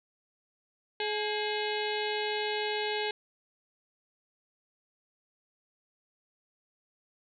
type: harmonic tone with a mistuned harmonic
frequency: 423.4 Hz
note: G#4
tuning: 33 cents sharp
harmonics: 1 / 2 / 4 / 5 / 6 / 7 / 8 / 9 / 10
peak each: -33 / -36 / -39 / -40 / -41 / -41 / -42 / -43 / -43 dBFS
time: 1-3.11 s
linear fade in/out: 2 ms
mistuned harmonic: 4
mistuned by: -66 cents
effects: none